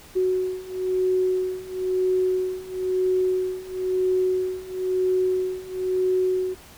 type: beating tone pair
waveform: sine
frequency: 370 / 371 Hz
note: F#4 / F#4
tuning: 0 / +5 cents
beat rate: 1 Hz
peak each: -25 / -23 dBFS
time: 0.15-6.55 s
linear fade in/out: 20 ms
effects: pink hiss -47 dBFS RMS until 6.77 s